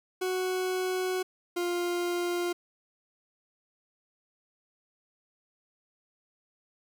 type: tone pair in turn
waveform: 40% pulse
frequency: 370 / 350.7 Hz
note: F#4 / F4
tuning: 0 / +7 cents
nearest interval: minor second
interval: 93 cents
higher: first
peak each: -27 dBFS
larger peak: neither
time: 0.21-1.23 / 1.56-2.53 s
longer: first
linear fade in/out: 10 ms
effects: none